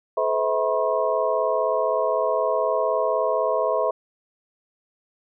sine tone cluster, 431.6 / 511 / 647 / 972 / 1076 Hz, A4 / C5 / E5 / B5 / C6, -33 / -41 / -32 / -28 / +48 cents, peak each -27 / -25 / -23 / -29 / -28 dBFS, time 0.17-3.91 s, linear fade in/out 5 ms, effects none

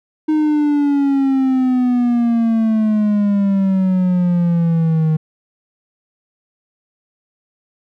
triangle exponential sweep, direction down, 311.1 to 155.8 Hz, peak -10 dBFS, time 0.28-5.17 s, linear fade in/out 10 ms, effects none

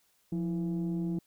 sine tone pair together, 174.61 / 329.6 Hz, F3 / E4, 0 / 0 cents, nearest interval major seventh, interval 1100 cents, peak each -29 / -33 dBFS, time 0.32-1.19 s, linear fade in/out 5 ms, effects tanh soft clip ceiling -26 dBFS + white hiss -70 dBFS RMS until 1.26 s

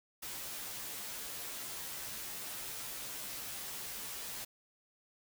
white noise with comb filter, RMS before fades -43 dBFS, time 0.22-4.45 s, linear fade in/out 10 ms, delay 12 ms, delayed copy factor -0.9, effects none

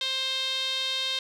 sawtooth tone with band-pass filter, 527 Hz, C5, 12 cents sharp, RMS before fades -29 dBFS, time 0.01-1.19 s, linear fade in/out 2 ms, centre 3600 Hz, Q 5.8, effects none

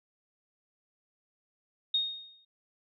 sine tone with exponential decay, 3714 Hz, A#7, 7 cents flat, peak -23 dBFS, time 1.94-2.45 s, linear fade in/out 5 ms, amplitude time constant 110 ms, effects none

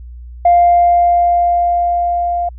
sine tone with level ramp, 698.5 Hz, F5, in tune, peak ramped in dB -4 to -14 dBFS, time 0.45-2.49 s, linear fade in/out 5 ms, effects tanh soft clip ceiling -2 dBFS + added 60 Hz sine -29 dBFS peak until 2.58 s

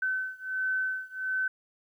sine beating tone pair, 1523 / 1524.4 Hz, F#6 / G6, +50 / -49 cents, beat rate 1.4 Hz, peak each -31 / -32 dBFS, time 0.02-1.48 s, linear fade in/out 5 ms, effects 11-bit

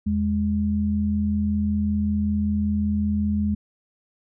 sine tone pair together, 82.41 / 207.7 Hz, E2 / G#3, 0 / 0 cents, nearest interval octave + major third, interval 1600 cents, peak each -25 / -21 dBFS, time 0.06-3.55 s, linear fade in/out 10 ms, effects none

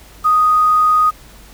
sine tone with quantisation, 1244.5 Hz, D#6, in tune, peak -9 dBFS, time 0.24-1.11 s, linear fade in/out 20 ms, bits 6, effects added 50 Hz sine -42 dBFS peak until 1.53 s + pink hiss -43 dBFS RMS until 1.53 s

